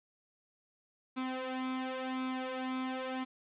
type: tone with flanger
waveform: sawtooth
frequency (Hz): 258.7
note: C4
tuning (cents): -19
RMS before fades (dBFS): -37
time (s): 1.16-3.25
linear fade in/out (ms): 20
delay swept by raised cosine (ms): 0.82 to 3.02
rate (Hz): 0.93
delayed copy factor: +0.75
effects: resampled to 8000 Hz + 10-bit